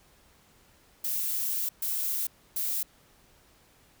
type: noise bursts at uneven times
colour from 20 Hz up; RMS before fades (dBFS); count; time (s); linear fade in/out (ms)
violet; -30; 3; 1.04-1.69 / 1.82-2.27 / 2.56-2.83; 5
effects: pink hiss -61 dBFS RMS until 4 s